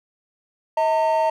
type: tone pair together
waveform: triangle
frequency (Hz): 637.5 / 909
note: D#5 / A#5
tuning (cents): +42 / -44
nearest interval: tritone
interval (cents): 614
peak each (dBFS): -17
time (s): 0.77-1.3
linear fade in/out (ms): 5
effects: tanh soft clip ceiling -9 dBFS